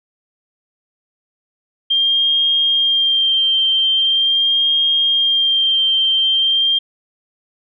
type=tone with vibrato; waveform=sine; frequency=3186 Hz; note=G7; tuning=27 cents sharp; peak=-12 dBFS; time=1.9-6.79 s; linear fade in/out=10 ms; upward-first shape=sine; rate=0.42 Hz; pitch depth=24 cents each way; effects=none